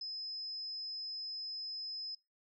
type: tone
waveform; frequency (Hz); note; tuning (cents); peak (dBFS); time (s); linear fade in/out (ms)
sine; 5100; D#8; +42; -39; 0.01-2.15; 5
effects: noise-tail reverb RT60 0.2 s tail -21 dB re dry